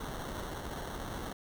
pink noise with sample-and-hold, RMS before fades -40 dBFS, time 0-1.33 s, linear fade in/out 5 ms, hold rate 2450 Hz, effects none

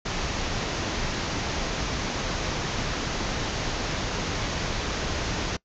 pink low-pass noise, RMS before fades -29 dBFS, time 0.05-5.57 s, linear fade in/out 10 ms, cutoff 6800 Hz, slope 96 dB/octave, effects noise-tail reverb RT60 0.1 s tail -23 dB re dry

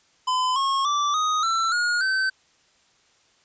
square tone with pitch steps, 1015 / 1087.9 / 1165.9 / 1249.6 / 1339.3 / 1435.4 / 1538.5 Hz, B5 / C#6 / D6 / D#6 / E6 / F6 / G6, +47 / -33 / -13 / +7 / +27 / +47 / -33 cents, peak -21 dBFS, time 0.27-2.3 s, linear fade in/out 10 ms, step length 290 ms, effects white hiss -61 dBFS RMS until 3.44 s + resampled to 16000 Hz

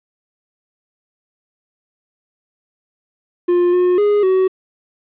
triangle tone with pitch steps, 352.7 / 359.6 / 413.4 / 376 Hz, F4 / F#4 / G#4 / F#4, +17 / -49 / -8 / +28 cents, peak -9 dBFS, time 3.48-4.48 s, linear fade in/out 10 ms, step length 250 ms, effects resampled to 8000 Hz + 8-bit

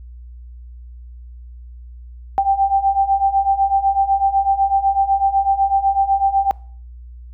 sine beating tone pair, 780 / 788 Hz, G5 / G5, -9 / +9 cents, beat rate 8 Hz, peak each -18 / -15 dBFS, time 2.38-6.51 s, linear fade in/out 0 ms, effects noise-tail reverb RT60 0.5 s tail -24 dB re dry + added 60 Hz sine -34 dBFS peak until 7.33 s

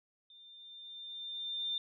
sine tone with level ramp, 3596 Hz, A7, 37 cents sharp, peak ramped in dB -55 to -32 dBFS, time 0.3-1.78 s, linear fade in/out 2 ms, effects none

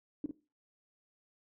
sine tone with echo, 293.7 Hz, D4, in tune, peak -31 dBFS, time 0.24-0.26 s, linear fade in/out 2 ms, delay 51 ms, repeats 1, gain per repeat -6 dB, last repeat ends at 0.311 s, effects noise-tail reverb RT60 0.3 s tail -18 dB re dry

